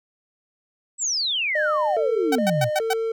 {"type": "exponential sweep", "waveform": "sine", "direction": "down", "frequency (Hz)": [8040, 109.5], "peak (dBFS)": -21, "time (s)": [0.98, 2.7], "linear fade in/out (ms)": 50}
{"type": "tone with vibrato", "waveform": "triangle", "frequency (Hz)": 523.3, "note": "C5", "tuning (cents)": 0, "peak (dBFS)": -20, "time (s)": [1.55, 3.12], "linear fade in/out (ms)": 5, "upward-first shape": "square", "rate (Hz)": 1.2, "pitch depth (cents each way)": 260}
{"type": "tone bursts", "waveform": "sawtooth", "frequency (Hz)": 760, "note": "F#5", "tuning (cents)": 46, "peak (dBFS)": -16, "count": 5, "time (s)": [2.32, 2.935], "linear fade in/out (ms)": 5, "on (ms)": 35, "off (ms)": 110}
{"effects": []}